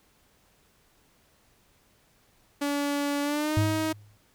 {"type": "tone with pitch glide", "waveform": "sawtooth", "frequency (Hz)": [286.3, 315.8], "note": ["D4", "D#4"], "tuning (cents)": [-44, 26], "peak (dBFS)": -22, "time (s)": [2.61, 3.93], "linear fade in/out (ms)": 10, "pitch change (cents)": 170, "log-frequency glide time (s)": [3.22, 3.63]}
{"type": "tone with exponential decay", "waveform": "sine", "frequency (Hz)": 103.83, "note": "G#2", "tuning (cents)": 0, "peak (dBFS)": -19, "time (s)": [3.57, 4.17], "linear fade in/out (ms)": 0, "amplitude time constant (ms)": 130}
{"effects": ["pink hiss -64 dBFS RMS until 4.34 s"]}